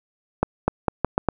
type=accelerating click train; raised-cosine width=1 ms; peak=-4 dBFS; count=6; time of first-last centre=0.43-1.287 s; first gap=250 ms; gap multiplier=0.81; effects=none